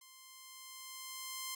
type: tone with level ramp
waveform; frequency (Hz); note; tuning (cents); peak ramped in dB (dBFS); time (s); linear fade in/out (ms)
5% pulse; 1046.5; C6; 0; -45 to -27; 0.01-1.55; 5
effects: none